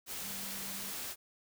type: tone in noise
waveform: sine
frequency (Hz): 196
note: G3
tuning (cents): 0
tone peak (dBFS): -50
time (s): 0.2-0.93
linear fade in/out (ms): 50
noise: white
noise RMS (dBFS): -41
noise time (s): 0.06-1.16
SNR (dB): -12
effects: none